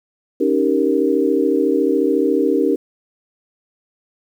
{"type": "chord", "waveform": "sine", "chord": "Eb dominant seventh", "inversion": "third", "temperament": "equal", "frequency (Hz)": [277.2, 311.1, 392, 466.2], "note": ["Db4", "Eb4", "G4", "Bb4"], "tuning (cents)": [0, 0, 0, 0], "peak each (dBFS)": -19, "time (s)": [0.4, 2.76], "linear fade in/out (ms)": 10, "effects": ["8-bit"]}